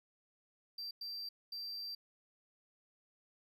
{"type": "tone bursts at uneven times", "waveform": "triangle", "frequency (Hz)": 4699, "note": "D8", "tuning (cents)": 0, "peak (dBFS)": -40, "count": 3, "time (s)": [[0.78, 0.91], [1.01, 1.29], [1.52, 1.95]], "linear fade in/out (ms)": 5, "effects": []}